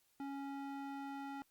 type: tone with band-pass filter sweep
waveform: square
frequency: 277.2 Hz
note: C#4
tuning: in tune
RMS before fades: -45 dBFS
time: 0.2-1.42 s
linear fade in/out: 0 ms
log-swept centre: 570 to 870 Hz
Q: 0.87
effects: white hiss -75 dBFS RMS until 1.5 s + Opus 48 kbps